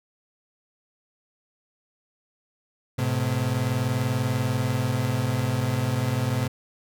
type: tone pair together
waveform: 35% pulse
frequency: 107.3 / 127.6 Hz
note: A2 / C3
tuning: -43 / -43 cents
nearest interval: minor third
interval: 300 cents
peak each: -25 / -23 dBFS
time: 2.98-6.48 s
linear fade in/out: 10 ms
effects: none